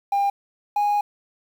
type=tone pair in turn; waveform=triangle; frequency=801 / 824.5 Hz; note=G5 / G#5; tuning=+37 / -13 cents; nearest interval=minor second; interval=50 cents; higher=second; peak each=-15 dBFS; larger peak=neither; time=0.12-0.3 / 0.76-1.01 s; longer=second; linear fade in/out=5 ms; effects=tanh soft clip ceiling -13 dBFS + 8-bit